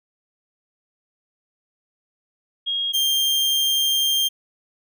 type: tone pair in turn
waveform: sine / 40% pulse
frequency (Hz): 3268 / 3186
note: G#7 / G7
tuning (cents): -29 / +27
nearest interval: unison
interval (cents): 44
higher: first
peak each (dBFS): -21 / -17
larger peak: second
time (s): 2.66-2.93 / 2.93-4.29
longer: second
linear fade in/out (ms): 20
effects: none